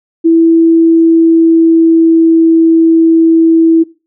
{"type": "tone with pitch glide", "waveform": "sine", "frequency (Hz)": [329.6, 327.3], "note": ["E4", "E4"], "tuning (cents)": [0, -12], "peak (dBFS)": -3, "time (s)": [0.24, 3.84], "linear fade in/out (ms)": 20, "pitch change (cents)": -12, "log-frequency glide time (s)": [0.58, 2.49], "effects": ["noise-tail reverb RT60 0.3 s tail -19 dB re dry"]}